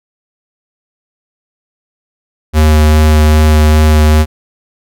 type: tone with vibrato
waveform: square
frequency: 76.9 Hz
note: D#2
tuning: 20 cents flat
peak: -5 dBFS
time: 2.53-4.26 s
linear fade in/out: 50 ms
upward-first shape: sine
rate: 2.5 Hz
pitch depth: 11 cents each way
effects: none